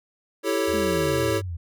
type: chord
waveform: square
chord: A dominant seventh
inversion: second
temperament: equal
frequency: 329.6 / 392 / 440 / 554.4 Hz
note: E4 / G4 / A4 / C#5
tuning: 0 / 0 / 0 / 0 cents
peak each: -28 dBFS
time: 0.43-1.42 s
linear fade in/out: 50 ms
type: tone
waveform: triangle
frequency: 83.1 Hz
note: E2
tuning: 15 cents sharp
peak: -32 dBFS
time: 0.67-1.34 s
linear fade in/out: 20 ms
type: exponential sweep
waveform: sine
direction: down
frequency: 222.6 to 80.4 Hz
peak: -28 dBFS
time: 0.73-1.57 s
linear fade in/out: 10 ms
effects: none